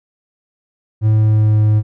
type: tone with pitch glide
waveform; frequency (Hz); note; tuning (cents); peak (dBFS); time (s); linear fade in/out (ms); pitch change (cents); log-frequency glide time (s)
triangle; 108.5 to 106.88; A2 to A2; -24 to -50; -7; 1.01-1.83; 50; -26; 1.13-1.6
effects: none